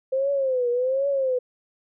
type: tone with vibrato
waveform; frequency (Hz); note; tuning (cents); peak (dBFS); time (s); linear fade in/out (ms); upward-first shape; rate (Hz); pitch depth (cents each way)
sine; 520; C5; -11; -20; 0.12-1.39; 10; triangle; 1.3; 150
effects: none